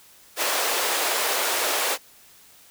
pink high-pass noise, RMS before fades -24 dBFS, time 0.36-1.98 s, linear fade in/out 50 ms, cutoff 440 Hz, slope 24 dB/octave, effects white hiss -52 dBFS RMS until 2.7 s

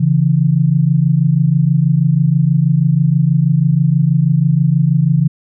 sine tone pair together, 138.59 / 164.81 Hz, C#3 / E3, 0 / 0 cents, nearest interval minor third, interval 300 cents, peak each -12 dBFS, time 0-5.28 s, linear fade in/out 10 ms, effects none

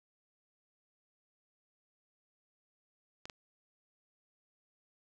clicks, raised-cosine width 0.2 ms, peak -27 dBFS, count 2, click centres 3.255 / 3.298 s, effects none

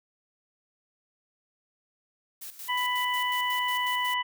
blue noise with tremolo, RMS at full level -40 dBFS, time 2.41-4.15 s, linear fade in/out 10 ms, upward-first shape square, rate 5.5 Hz, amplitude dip 70%
harmonic tone, 992 Hz, B5, 7 cents sharp, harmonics 1 / 2 / 3, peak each -28 / -30 / -32 dBFS, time 2.68-4.23 s, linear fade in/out 20 ms
effects none

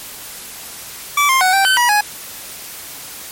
25% pulse tone with pitch steps, 1155 / 1057 / 744 / 781 / 1528 / 967 / 834 Hz, D6 / C6 / F#5 / G5 / G6 / B5 / G#5, -29 / +17 / +9 / -7 / -45 / -37 / +7 cents, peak -7 dBFS, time 1.17-2.01 s, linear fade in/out 5 ms, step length 120 ms, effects white hiss -32 dBFS RMS until 3.31 s + MP3 64 kbps

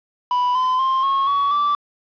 triangle tone with pitch steps, 987.8 / 1020.9 / 1055 / 1090.3 / 1126.8 / 1164.6 Hz, B5 / C6 / C6 / C#6 / C#6 / D6, 0 / -43 / +14 / -29 / +28 / -15 cents, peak -14 dBFS, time 0.31-1.75 s, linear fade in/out 2 ms, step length 240 ms, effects resampled to 11025 Hz + 7-bit

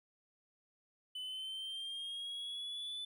triangle linear sweep, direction up, 3000 to 3503 Hz, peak -39 dBFS, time 1.15-3.05 s, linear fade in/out 5 ms, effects none

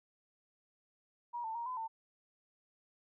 sine tone with pitch steps, 955 / 890 / 939 / 1012 / 898 Hz, A#5 / A5 / A#5 / B5 / A5, +42 / +20 / +12 / +42 / +35 cents, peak -37 dBFS, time 1.33-1.88 s, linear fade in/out 20 ms, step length 110 ms, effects none

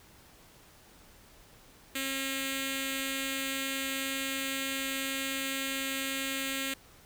5% pulse tone with notch filter, 269.9 Hz, C#4, 46 cents flat, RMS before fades -34 dBFS, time 1.95-6.74 s, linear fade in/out 5 ms, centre 890 Hz, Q 0.52, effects pink hiss -57 dBFS RMS until 7.05 s

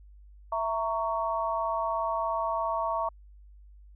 sine tone cluster, 661 / 924 / 1116 Hz, E5 / A#5 / C#6, +5 / -16 / +11 cents, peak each -31 dBFS, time 0.52-3.09 s, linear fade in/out 5 ms, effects added 50 Hz sine -49 dBFS peak until 3.95 s

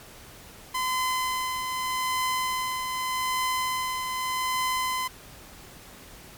sawtooth tone with tremolo, 1023 Hz, C6, 39 cents flat, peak -20 dBFS, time 0.74-5.08 s, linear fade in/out 10 ms, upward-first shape triangle, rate 0.83 Hz, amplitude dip 45%, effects pink hiss -47 dBFS RMS until 6.37 s + MP3 96 kbps

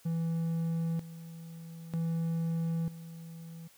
triangle tone with tremolo, 165.2 Hz, E3, 4 cents sharp, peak -27 dBFS, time 0.05-3.68 s, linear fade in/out 10 ms, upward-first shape square, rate 0.53 Hz, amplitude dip 80%, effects white hiss -61 dBFS RMS until 3.77 s

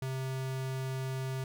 square tone, 131.8 Hz, C3, 13 cents sharp, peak -34 dBFS, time 0.02-1.44 s, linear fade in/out 2 ms, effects none

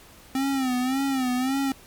square tone with vibrato, 261.6 Hz, C4, in tune, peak -23 dBFS, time 0.35-1.72 s, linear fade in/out 2 ms, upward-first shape sine, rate 1.8 Hz, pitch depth 90 cents each way, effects pink hiss -50 dBFS RMS until 1.86 s + MP3 96 kbps

